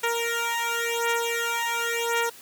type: beating tone pair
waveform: 10% pulse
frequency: 466.2 / 467.13 Hz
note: A#4 / A#4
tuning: 0 / +4 cents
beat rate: 0.93 Hz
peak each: -19 dBFS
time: 0.03-2.3 s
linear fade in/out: 10 ms
effects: white hiss -47 dBFS RMS until 2.41 s + high-pass 100 Hz 12 dB/octave